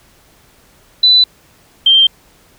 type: tone pair in turn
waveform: sine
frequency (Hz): 3990 / 3156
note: B7 / G7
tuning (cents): +17 / +11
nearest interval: major third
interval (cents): 406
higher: first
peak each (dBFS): -5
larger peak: neither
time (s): 1.03-1.24 / 1.86-2.07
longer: neither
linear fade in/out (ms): 5
effects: pink hiss -49 dBFS RMS until 2.58 s